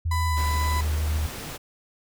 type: tone with pitch glide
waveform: sine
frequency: 83 to 76.55 Hz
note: E2 to D#2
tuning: +12 to -28 cents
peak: -22 dBFS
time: 0.05-1.27 s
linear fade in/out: 10 ms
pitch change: -140 cents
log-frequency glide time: 0.28-0.36 s
type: tone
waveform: 35% pulse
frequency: 998 Hz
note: B5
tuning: 18 cents sharp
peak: -25 dBFS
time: 0.11-0.81 s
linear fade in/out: 5 ms
type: noise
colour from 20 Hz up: pink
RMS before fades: -36 dBFS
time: 0.36-1.58 s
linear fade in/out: 20 ms
effects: none